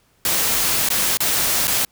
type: noise with dropouts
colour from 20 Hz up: white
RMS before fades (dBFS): -19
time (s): 0.25-1.85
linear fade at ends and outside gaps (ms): 2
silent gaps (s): 0.889-0.902 / 1.172-1.204 / 1.672-1.678
effects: pink hiss -60 dBFS RMS until 1.91 s